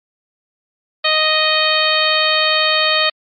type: harmonic tone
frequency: 622.3 Hz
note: D#5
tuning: in tune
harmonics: 1 / 2 / 3 / 4 / 5 / 6 / 7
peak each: -20 / -20 / -20 / -20 / -20 / -20 / -20 dBFS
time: 1.04-3.1 s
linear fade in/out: 10 ms
effects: MP3 48 kbps